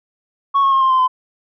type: tone with pitch steps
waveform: sine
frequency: 1108.7 / 1090.9 / 1073.4 / 1056.2 / 1039.2 / 1022.6 Hz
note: C#6 / C#6 / C6 / C6 / C6 / C6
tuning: 0 / -28 / +44 / +16 / -12 / -40 cents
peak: -9 dBFS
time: 0.54-1.08 s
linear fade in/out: 20 ms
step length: 90 ms
effects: tanh soft clip ceiling -9 dBFS